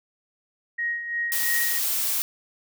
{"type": "tone with tremolo", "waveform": "sine", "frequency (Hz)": 1881, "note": "A#6", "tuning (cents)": 15, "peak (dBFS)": -23, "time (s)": [0.78, 1.79], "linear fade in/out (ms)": 10, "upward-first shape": "sine", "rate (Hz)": 2.9, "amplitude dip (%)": 60}
{"type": "noise", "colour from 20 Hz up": "blue", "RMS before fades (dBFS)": -25, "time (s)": [1.32, 2.22], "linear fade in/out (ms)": 0}
{"effects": []}